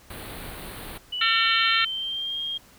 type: band-stop noise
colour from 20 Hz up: pink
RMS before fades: -38 dBFS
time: 0.1-0.98 s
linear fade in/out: 5 ms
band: 4500 to 8400 Hz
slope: 96 dB/octave
type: tone with pitch glide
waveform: sine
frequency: 2960 to 3228 Hz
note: F#7 to G#7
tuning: 0 to -50 cents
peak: -27 dBFS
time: 1.12-2.58 s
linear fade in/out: 10 ms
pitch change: +150 cents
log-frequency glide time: 1.28-2.38 s
type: harmonic tone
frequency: 452.2 Hz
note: A4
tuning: 47 cents sharp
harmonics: 3 / 4 / 5 / 6 / 7 / 8 / 9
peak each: -25 / -26 / -27 / -28 / -28 / -29 / -30 dBFS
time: 1.21-1.85 s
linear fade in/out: 5 ms
effects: pink hiss -53 dBFS RMS until 2.78 s